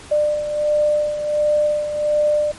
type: beating tone pair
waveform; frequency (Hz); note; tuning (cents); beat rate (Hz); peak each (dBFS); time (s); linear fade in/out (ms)
sine; 597 / 598.4; D5 / D5; +28 / +32; 1.4; -16 / -23; 0.11-2.52; 10
effects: pink hiss -40 dBFS RMS until 2.58 s + MP3 48 kbps